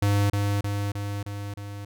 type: tone with echo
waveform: square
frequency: 101.5 Hz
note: G#2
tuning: 39 cents flat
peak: -20 dBFS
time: 0.02-0.3 s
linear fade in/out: 5 ms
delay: 310 ms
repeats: 5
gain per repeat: -3 dB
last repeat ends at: 1.85 s
effects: none